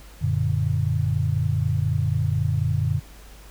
sine chord, Gb augmented, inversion none, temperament equal, 92.5 / 116.54 / 146.83 Hz, Gb2 / Bb2 / D3, 0 / 0 / 0 cents, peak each -24 dBFS, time 0.21-3 s, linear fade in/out 20 ms, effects added 50 Hz sine -43 dBFS peak until 3.5 s + pink hiss -49 dBFS RMS until 3.5 s

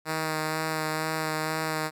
5% pulse tone with vibrato, 157.2 Hz, D#3, 18 cents sharp, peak -16 dBFS, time 0.05-1.91 s, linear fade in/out 50 ms, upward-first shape sine, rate 2.1 Hz, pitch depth 15 cents each way, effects none

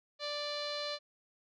sawtooth tone with low-pass filter, 587.3 Hz, D5, in tune, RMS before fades -38 dBFS, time 0.19-0.99 s, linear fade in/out 50 ms, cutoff 4200 Hz, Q 6.4, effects none

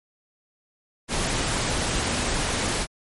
sine tone in noise, 241.2 Hz, B3, 41 cents flat, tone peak -34 dBFS, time 2.05-2.31 s, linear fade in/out 50 ms, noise pink, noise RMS -25 dBFS, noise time 1.08-2.87 s, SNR -12 dB, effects MP3 48 kbps

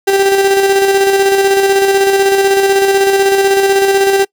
35% pulse tone with tremolo, 392 Hz, G4, in tune, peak -5 dBFS, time 0.07-4.25 s, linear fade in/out 10 ms, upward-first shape square, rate 16 Hz, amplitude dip 35%, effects noise-tail reverb RT60 0.1 s tail -24 dB re dry

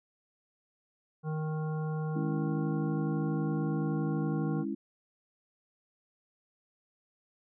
harmonic tone, 155.56 Hz, D#3, in tune, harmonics 1 / 3 / 5 / 7 / 9, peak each -31 / -41 / -45 / -48 / -50 dBFS, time 1.23-4.65 s, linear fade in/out 50 ms
sine chord, C# minor, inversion second, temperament equal, 207.7 / 277.2 / 329.6 Hz, G#3 / C#4 / E4, 0 / 0 / 0 cents, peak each -36 dBFS, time 2.15-4.75 s, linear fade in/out 10 ms
effects none

